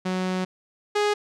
sawtooth tone pair in turn, 185 / 415.3 Hz, F#3 / G#4, 0 / 0 cents, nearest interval octave + major second, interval 1400 cents, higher second, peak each -20 / -16 dBFS, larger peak second, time 0.05-0.45 / 0.95-1.14 s, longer first, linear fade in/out 10 ms, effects low-pass 6000 Hz 12 dB/octave

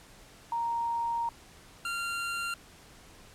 sine / 25% pulse tone pair in turn, 932.3 / 1386 Hz, A#5 / F6, 0 / -14 cents, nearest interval perfect fifth, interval 686 cents, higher second, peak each -28 dBFS, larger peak neither, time 0.52-1.29 / 1.85-2.54 s, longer first, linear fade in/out 2 ms, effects pink hiss -54 dBFS RMS until 3.34 s + low-pass 11000 Hz 12 dB/octave

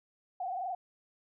sine tone with frequency modulation, 740 Hz, F#5, in tune, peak -33 dBFS, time 0.4-0.75 s, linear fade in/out 5 ms, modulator 22.4 Hz, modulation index 1.7, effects none

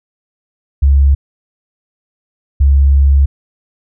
sine tone pair in turn, 69.3 / 69.3 Hz, C#2 / C#2, 0 / 0 cents, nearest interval unison, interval 0 cents, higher neither, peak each -5 / -5 dBFS, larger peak neither, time 0.82-1.15 / 2.6-3.26 s, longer second, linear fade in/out 10 ms, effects none

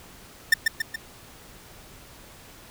45% pulse tone with echo, 1800 Hz, A6, 39 cents sharp, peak -12 dBFS, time 0.52-0.54 s, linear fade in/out 5 ms, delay 140 ms, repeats 3, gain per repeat -5 dB, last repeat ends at 0.96 s, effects pink hiss -48 dBFS RMS until 2.7 s

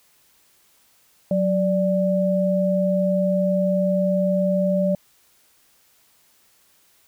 sine tone pair together, 185 / 587.3 Hz, F#3 / D5, 0 / 0 cents, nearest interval octave + minor sixth, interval 2000 cents, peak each -20 dBFS, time 1.31-4.95 s, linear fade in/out 2 ms, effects white hiss -59 dBFS RMS until 7.07 s

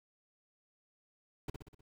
brown noise with echo, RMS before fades -38 dBFS, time 1.48-1.5 s, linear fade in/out 5 ms, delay 62 ms, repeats 5, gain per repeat -5 dB, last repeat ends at 1.81 s, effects none

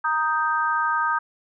sine chord, Eb major, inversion second, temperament equal, 932.3 / 1244.5 / 1568 Hz, Bb5 / Eb6 / G6, 0 / 0 / 0 cents, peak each -25 / -23 / -25 dBFS, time 0.04-1.19 s, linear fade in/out 10 ms, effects none

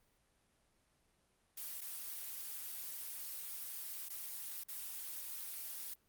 blue noise with dropouts, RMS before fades -45 dBFS, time 1.57-5.94 s, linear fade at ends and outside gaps 5 ms, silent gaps 1.809-1.814 / 4.087-4.1 / 4.637-4.684 s, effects pink hiss -75 dBFS RMS until 6.08 s + Opus 32 kbps

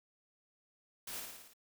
white noise with echo, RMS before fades -44 dBFS, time 1.07-1.2 s, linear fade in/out 5 ms, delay 56 ms, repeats 6, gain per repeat -3 dB, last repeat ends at 1.536 s, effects none

